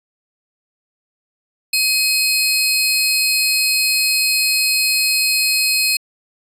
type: tone pair together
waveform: sawtooth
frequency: 2531 / 4257 Hz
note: D#7 / C8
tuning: +29 / +29 cents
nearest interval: major sixth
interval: 900 cents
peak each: -14 dBFS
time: 1.73-5.97 s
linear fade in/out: 5 ms
effects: resampled to 32000 Hz